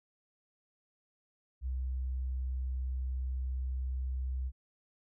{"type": "tone", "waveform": "sine", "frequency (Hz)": 64.3, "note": "C2", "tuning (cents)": -30, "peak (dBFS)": -32, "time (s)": [1.61, 4.52], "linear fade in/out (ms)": 50, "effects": []}